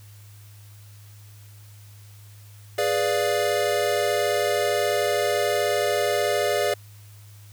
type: chord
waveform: square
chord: G# diminished seventh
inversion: none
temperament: equal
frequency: 415.3 / 493.9 / 587.3 / 698.5 Hz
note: G#4 / B4 / D5 / F5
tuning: 0 / 0 / 0 / 0 cents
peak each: -27 / -29 / -25 / -29 dBFS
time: 2.78-6.74 s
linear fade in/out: 5 ms
effects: added 103 Hz sine -44 dBFS peak until 7.52 s + white hiss -54 dBFS RMS until 7.52 s